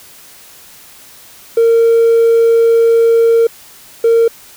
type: tone pair in turn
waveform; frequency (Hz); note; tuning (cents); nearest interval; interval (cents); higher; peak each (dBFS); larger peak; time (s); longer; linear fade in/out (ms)
triangle; 460 / 460; A#4 / A#4; -23 / -23; unison; 0; neither; -3; neither; 1.57-3.47 / 4.04-4.28; first; 5
effects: tanh soft clip ceiling -2 dBFS + white hiss -39 dBFS RMS until 4.56 s